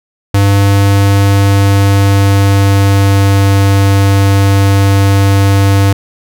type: tone with pitch glide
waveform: square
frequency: 99.6 to 98.63 Hz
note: G2 to G2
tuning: +28 to +11 cents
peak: -6 dBFS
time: 0.34-5.93 s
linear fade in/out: 5 ms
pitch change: -17 cents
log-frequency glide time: 0.57-3.51 s
effects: none